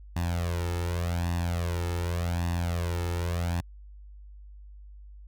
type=tone with flanger; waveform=sawtooth; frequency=86.2 Hz; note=F2; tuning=22 cents flat; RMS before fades=-29 dBFS; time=0.16-3.61 s; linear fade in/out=5 ms; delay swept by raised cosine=1.1 to 2.3 ms; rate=0.86 Hz; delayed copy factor=+0.75; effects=added 50 Hz sine -44 dBFS peak until 5.27 s